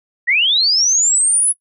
sine linear sweep, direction up, 1835 to 10400 Hz, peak -11 dBFS, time 0.27-1.53 s, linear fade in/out 20 ms, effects noise-tail reverb RT60 0.1 s tail -21 dB re dry

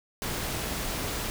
pink noise, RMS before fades -32 dBFS, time 0.22-1.3 s, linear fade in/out 0 ms, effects none

